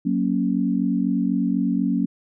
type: chord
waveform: sine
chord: F# major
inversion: none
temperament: equal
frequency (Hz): 185 / 233.1 / 277.2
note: F#3 / A#3 / C#4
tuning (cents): 0 / 0 / 0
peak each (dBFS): -23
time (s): 0.05-2.06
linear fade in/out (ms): 10
effects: none